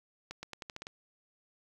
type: accelerating click train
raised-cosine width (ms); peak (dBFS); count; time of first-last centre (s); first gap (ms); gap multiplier
0.2; -24; 8; 0.31-0.869; 120; 0.86
effects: 10-bit